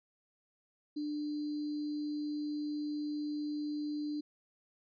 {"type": "tone with sample-and-hold", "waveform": "sine", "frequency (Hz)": 297.4, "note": "D4", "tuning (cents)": 22, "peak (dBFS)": -34, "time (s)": [0.96, 4.21], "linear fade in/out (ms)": 10, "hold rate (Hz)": 4410, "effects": ["resampled to 11025 Hz"]}